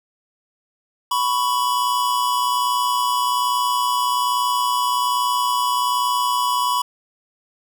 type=tone pair together; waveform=square; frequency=990 / 1111.2 Hz; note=B5 / C#6; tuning=+4 / +4 cents; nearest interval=major second; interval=200 cents; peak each=-20 / -23 dBFS; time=1.11-6.82 s; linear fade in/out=5 ms; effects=none